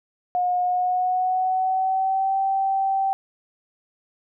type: tone with pitch glide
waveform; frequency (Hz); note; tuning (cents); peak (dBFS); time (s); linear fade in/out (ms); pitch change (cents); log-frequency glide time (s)
sine; 720 to 776.1; F#5 to G5; -47 to -18; -19; 0.35-3.13; 0; +129; 0.62-2.37
effects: none